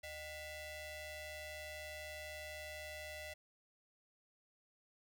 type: ring-modulated tone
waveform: sawtooth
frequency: 688 Hz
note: F5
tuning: 26 cents flat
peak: -39 dBFS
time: 0.03-3.34 s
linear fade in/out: 10 ms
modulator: 1300 Hz
effects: none